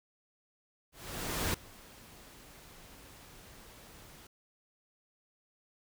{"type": "noise with ADSR envelope", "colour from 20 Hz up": "pink", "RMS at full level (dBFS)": -32, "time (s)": [0.92, 4.27], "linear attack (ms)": 620, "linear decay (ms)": 4, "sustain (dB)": -22, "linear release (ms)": 4, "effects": []}